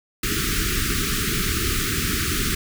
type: band-stop noise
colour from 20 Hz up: pink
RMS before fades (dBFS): -23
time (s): 0.23-2.55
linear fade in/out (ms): 5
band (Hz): 430 to 1200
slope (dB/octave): 96
effects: none